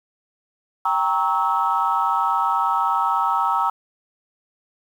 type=chord; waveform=sine; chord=G diminished seventh; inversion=none; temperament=equal with one note detuned; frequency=784 / 932.3 / 1108.7 / 1298.9 Hz; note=G5 / Bb5 / Db6 / Fb6; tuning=0 / 0 / 0 / -26 cents; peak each=-24 / -21 / -26 / -21 dBFS; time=0.85-3.7 s; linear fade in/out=5 ms; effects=tanh soft clip ceiling -8 dBFS + 8-bit